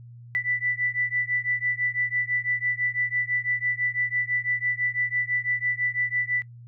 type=beating tone pair; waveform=sine; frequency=1975.5 / 1981.5 Hz; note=B6 / B6; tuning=0 / +5 cents; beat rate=6 Hz; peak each=-27 dBFS; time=0.35-6.42 s; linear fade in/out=0 ms; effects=noise-tail reverb RT60 0.1 s tail -21 dB re dry + added 119 Hz sine -42 dBFS peak until 6.67 s